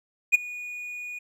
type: tone with ADSR envelope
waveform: triangle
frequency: 2456 Hz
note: D#7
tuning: 23 cents flat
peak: -10 dBFS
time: 0.32-1.19 s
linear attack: 26 ms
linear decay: 15 ms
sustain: -22 dB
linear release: 10 ms
effects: none